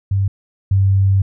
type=tone pair in turn; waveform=sine; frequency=98 / 97.21 Hz; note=G2 / G2; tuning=0 / -14 cents; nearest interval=unison; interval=14 cents; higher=first; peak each=-13 / -10 dBFS; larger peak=second; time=0.11-0.28 / 0.71-1.22 s; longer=second; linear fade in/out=5 ms; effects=none